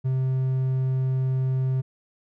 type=tone; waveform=triangle; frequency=130.81 Hz; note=C3; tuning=in tune; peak=-19 dBFS; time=0.04-1.82 s; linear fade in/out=20 ms; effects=none